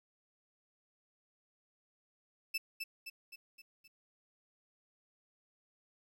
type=tone with echo; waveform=30% pulse; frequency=2637 Hz; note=E7; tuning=in tune; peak=-30 dBFS; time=2.54-2.58 s; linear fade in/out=10 ms; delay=260 ms; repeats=5; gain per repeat=-5 dB; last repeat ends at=3.88 s; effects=12-bit